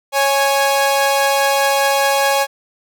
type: tone pair together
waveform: sawtooth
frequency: 552.1 / 830.6 Hz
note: C#5 / G#5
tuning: -7 / 0 cents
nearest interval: perfect fifth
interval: 707 cents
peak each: -12 dBFS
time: 0.12-2.47 s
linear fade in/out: 50 ms
effects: none